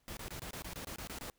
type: noise bursts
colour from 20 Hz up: pink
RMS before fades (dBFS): -44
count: 11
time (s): 0.08-1.299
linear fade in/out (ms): 0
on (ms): 89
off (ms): 24
effects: pink hiss -75 dBFS RMS until 1.38 s